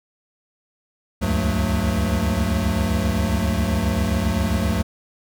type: tone cluster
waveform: square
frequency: 69.7 / 77.2 / 97.8 / 181.6 / 220.8 Hz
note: C#2 / D#2 / G2 / F#3 / A3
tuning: +10 / -13 / -4 / -32 / +6 cents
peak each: -26 dBFS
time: 1.21-4.83 s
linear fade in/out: 20 ms
effects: none